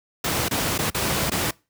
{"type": "noise with dropouts", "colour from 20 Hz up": "pink", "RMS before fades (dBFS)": -23, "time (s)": [0.24, 1.51], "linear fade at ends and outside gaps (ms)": 5, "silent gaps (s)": [[0.485, 0.51], [0.78, 0.788], [0.902, 0.945], [1.3, 1.316]], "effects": ["noise-tail reverb RT60 0.3 s tail -24 dB re dry", "high-pass 80 Hz 12 dB/octave"]}